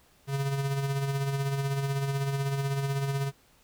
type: tone with tremolo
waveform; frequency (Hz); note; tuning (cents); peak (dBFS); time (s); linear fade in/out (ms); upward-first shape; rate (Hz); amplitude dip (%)
square; 138.2; C#3; -5; -26; 0.27-3.32; 50; sine; 16; 45
effects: pink hiss -62 dBFS RMS until 3.63 s